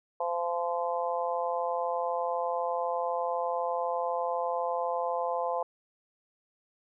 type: harmonic tone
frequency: 172 Hz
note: F3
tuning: 26 cents flat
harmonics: 3 / 4 / 5 / 6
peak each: -32 / -33 / -34 / -35 dBFS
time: 0.2-5.63 s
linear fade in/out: 5 ms
effects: none